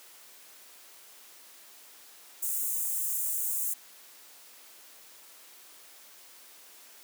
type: high-pass noise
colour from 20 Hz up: white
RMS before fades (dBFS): -31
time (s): 2.42-3.74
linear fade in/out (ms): 10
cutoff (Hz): 7000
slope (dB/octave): 48
effects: white hiss -53 dBFS RMS until 7.03 s + high-pass 300 Hz 12 dB/octave